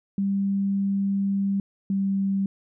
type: tone pair in turn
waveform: sine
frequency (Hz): 197.3 / 195.48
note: G3 / G3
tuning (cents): +11 / -5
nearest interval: unison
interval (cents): 16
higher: first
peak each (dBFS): -21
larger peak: neither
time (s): 0.18-1.6 / 1.9-2.46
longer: first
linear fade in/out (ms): 2
effects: none